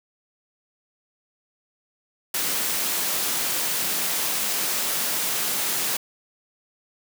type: high-pass noise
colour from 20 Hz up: white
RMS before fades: -25 dBFS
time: 2.34-5.97 s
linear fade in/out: 5 ms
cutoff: 140 Hz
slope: 24 dB/octave
effects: none